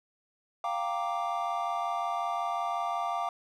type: chord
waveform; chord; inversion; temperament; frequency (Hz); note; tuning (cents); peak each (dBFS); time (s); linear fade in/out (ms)
triangle; G minor seventh; third; equal; 698.5 / 784 / 932.3 / 1174.7; F5 / G5 / Bb5 / D6; 0 / 0 / 0 / 0; -31 / -34 / -36 / -32; 0.64-3.29; 2
effects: none